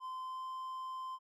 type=tone with pitch glide; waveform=triangle; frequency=1032 to 1038 Hz; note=C6 to C6; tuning=-24 to -14 cents; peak=-38 dBFS; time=0-1.19 s; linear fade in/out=50 ms; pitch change=+10 cents; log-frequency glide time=0.23-0.45 s; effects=none